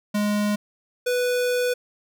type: tone pair in turn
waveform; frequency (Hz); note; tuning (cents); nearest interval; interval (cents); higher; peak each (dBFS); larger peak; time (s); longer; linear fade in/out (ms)
square; 207.7 / 494; G#3 / B4; 0 / 0; octave + minor third; 1500; second; -21; neither; 0.14-0.56 / 1.06-1.74; second; 10
effects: none